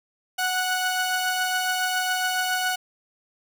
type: tone pair together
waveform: sawtooth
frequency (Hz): 740 / 1472.8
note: F#5 / F#6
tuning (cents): 0 / -8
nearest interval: octave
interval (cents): 1192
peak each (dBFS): -22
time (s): 0.38-2.76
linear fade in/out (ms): 10
effects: none